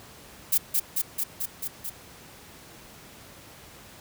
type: noise with echo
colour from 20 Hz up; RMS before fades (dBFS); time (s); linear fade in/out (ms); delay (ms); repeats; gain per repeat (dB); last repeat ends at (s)
violet; -21; 0.52-0.58; 10; 220; 6; -2; 1.9
effects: pink hiss -48 dBFS RMS until 4 s + high-pass 60 Hz 12 dB/octave